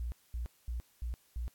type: tone bursts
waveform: sine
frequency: 59.5 Hz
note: A#1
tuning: 36 cents sharp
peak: -34 dBFS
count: 5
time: 0-1.48 s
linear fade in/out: 0 ms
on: 120 ms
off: 220 ms
effects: white hiss -68 dBFS RMS until 1.54 s + AAC 64 kbps